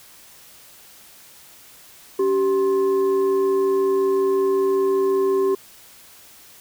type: tone with frequency modulation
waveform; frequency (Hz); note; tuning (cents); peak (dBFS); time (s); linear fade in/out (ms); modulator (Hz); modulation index
sine; 387.7; G4; -19; -16; 2.19-5.55; 5; 670; 0.43
effects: white hiss -47 dBFS RMS until 6.6 s